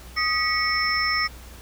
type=tone cluster; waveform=sine; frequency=1245 / 1937 / 2215 / 5330 Hz; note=D#6 / B6 / C#7 / E8; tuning=+1 / -34 / -2 / +18 cents; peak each=-26 dBFS; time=0.16-1.28 s; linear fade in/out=20 ms; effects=added 61 Hz sine -41 dBFS peak until 1.61 s + pink hiss -46 dBFS RMS until 1.61 s